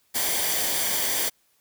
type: noise with comb filter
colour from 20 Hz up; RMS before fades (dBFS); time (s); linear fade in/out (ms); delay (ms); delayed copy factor
white; -25; 0.14-1.3; 20; 0.75; -0.55
effects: white hiss -66 dBFS RMS until 1.6 s